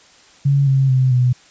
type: tone with pitch steps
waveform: sine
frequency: 139.9 / 134.74 / 129.78 / 125 Hz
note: C#3 / C#3 / C3 / B2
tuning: +16 / -49 / -14 / +21 cents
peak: -11 dBFS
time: 0.45-1.33 s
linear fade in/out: 10 ms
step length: 220 ms
effects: white hiss -48 dBFS RMS until 1.5 s + resampled to 16000 Hz